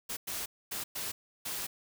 white noise bursts at uneven times, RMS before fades -37 dBFS, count 5, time 0.09-0.17 / 0.27-0.46 / 0.71-0.84 / 0.95-1.12 / 1.45-1.67 s, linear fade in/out 10 ms, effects none

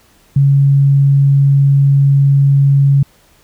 sine tone, 139.2 Hz, C#3, 8 cents sharp, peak -6 dBFS, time 0.36-3.03 s, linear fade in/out 5 ms, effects pink hiss -50 dBFS RMS until 3.43 s

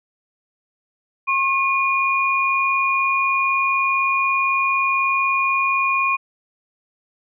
sine tone pair together, 1080.2 / 2439 Hz, C#6 / D#7, -45 / -35 cents, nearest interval octave + major second, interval 1410 cents, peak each -19 dBFS, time 1.27-6.17 s, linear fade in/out 20 ms, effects none

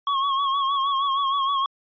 square tone with vibrato, 1100 Hz, C#6, 14 cents flat, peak -21 dBFS, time 0.07-1.66 s, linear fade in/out 2 ms, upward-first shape sine, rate 6.4 Hz, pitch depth 52 cents each way, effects resampled to 11025 Hz

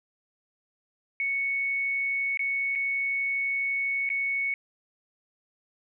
sine tone with dropouts, 2217 Hz, C#7, in tune, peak -25 dBFS, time 1.2-4.54 s, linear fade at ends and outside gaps 1 ms, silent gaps 2.373-2.393 / 2.753-2.757 / 4.091-4.101 s, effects none

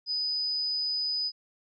sine tone, 4987 Hz, D#8, 3 cents sharp, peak -27 dBFS, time 0.06-1.32 s, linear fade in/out 50 ms, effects none

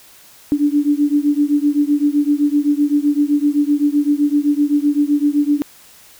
sine beating tone pair, 288.3 / 296.1 Hz, D4 / D4, -32 / +14 cents, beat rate 7.8 Hz, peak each -15 / -16 dBFS, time 0.52-5.62 s, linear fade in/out 0 ms, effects white hiss -45 dBFS RMS until 6.19 s

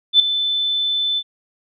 sine tone with ADSR envelope, 3520 Hz, A7, in tune, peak -5 dBFS, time 0.13-1.23 s, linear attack 68 ms, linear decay 3 ms, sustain -12 dB, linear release 53 ms, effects none

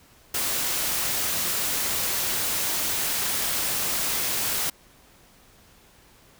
white noise, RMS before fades -26 dBFS, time 0.34-4.7 s, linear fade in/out 5 ms, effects pink hiss -55 dBFS RMS until 6.39 s

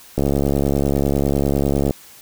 click train, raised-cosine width 2 ms, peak -5 dBFS, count 122, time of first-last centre 0.18-1.909 s, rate 70 Hz, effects white hiss -44 dBFS RMS until 2.21 s

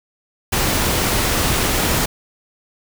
pink noise, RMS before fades -18 dBFS, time 0.52-2.06 s, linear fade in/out 10 ms, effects none

